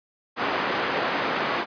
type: band-pass noise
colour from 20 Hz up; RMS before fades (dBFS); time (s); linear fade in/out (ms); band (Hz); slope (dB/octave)
white; -26; 0.36-1.66; 50; 220 to 1600; 12
effects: resampled to 11025 Hz